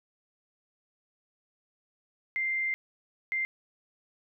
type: tone bursts at uneven times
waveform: sine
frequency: 2093 Hz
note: C7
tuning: in tune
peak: -27 dBFS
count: 2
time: 2.36-2.74 / 3.32-3.45 s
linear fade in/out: 0 ms
effects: none